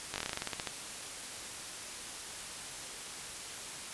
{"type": "slowing click train", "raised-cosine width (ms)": 0.2, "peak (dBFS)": -17, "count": 14, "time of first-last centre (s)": [0.14, 0.673], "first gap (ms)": 19, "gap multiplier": 1.12, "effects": ["white hiss -43 dBFS RMS until 3.93 s", "resampled to 24000 Hz"]}